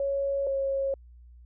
sine tone pair in turn, 554.4 / 545.2 Hz, C#5 / C#5, 0 / -29 cents, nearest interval unison, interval 29 cents, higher first, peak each -25 dBFS, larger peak neither, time 0-0.47 / 0.47-0.94 s, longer neither, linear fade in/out 2 ms, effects added 60 Hz sine -48 dBFS peak until 1.45 s

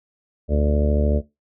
harmonic tone, 73.42 Hz, D2, in tune, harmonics 1 / 2 / 3 / 4 / 5 / 6 / 7 / 8 / 9, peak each -18 / -29 / -25 / -31 / -31 / -27 / -34 / -26 / -38 dBFS, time 0.48-1.22 s, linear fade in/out 50 ms, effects noise-tail reverb RT60 0.2 s tail -18 dB re dry

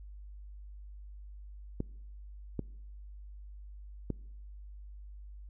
clicks, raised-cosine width 3 ms, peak -20 dBFS, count 3, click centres 1.804 / 2.593 / 4.103 s, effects noise-tail reverb RT60 0.9 s tail -25 dB re dry + added 50 Hz sine -45 dBFS peak until 5.49 s

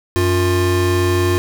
square tone pair together, 93.1 / 353.8 Hz, F#2 / F4, +11 / +23 cents, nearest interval octave + major seventh, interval 2312 cents, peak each -17 dBFS, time 0.16-1.38 s, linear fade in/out 0 ms, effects none

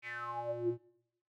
square tone with band-pass filter sweep, 119 Hz, A#2, 36 cents sharp, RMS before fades -38 dBFS, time 0.02-0.78 s, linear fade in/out 50 ms, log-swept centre 2400 to 260 Hz, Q 9.3, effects noise-tail reverb RT60 0.7 s tail -19 dB re dry

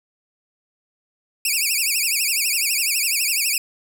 10% pulse tone with vibrato, 2489 Hz, D#7, in tune, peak -10 dBFS, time 1.45-3.58 s, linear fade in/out 2 ms, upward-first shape triangle, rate 12 Hz, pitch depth 220 cents each way, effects none

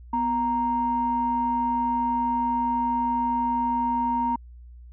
sine tone pair together, 246.9 / 932.3 Hz, B3 / A#5, 0 / 0 cents, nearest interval octave + major seventh, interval 2300 cents, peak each -27 / -22 dBFS, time 0.13-4.36 s, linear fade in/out 5 ms, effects tanh soft clip ceiling -14 dBFS + added 60 Hz sine -42 dBFS peak until 4.92 s

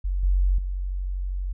sine tone with level steps, 46.25 Hz, F#1, in tune, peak -22 / -17 / -25 dBFS, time 0.04-1.53 s, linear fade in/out 10 ms, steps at 0.23 / 0.58 s, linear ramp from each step 5 ms, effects none

